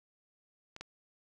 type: clicks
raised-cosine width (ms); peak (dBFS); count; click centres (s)
0.2; -28 / -25; 2; 0.764 / 0.81
effects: none